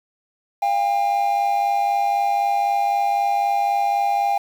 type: tone pair together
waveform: triangle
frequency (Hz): 698.5 / 802.4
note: F5 / G5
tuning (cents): 0 / +40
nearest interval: major second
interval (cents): 240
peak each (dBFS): -22 / -16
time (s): 0.62-4.38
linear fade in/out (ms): 5
effects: 7-bit